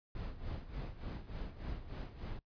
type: noise with tremolo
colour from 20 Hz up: brown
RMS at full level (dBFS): -40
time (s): 0.15-2.39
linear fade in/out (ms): 2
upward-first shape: sine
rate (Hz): 3.4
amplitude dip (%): 75
effects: noise-tail reverb RT60 0.1 s tail -23 dB re dry + resampled to 11025 Hz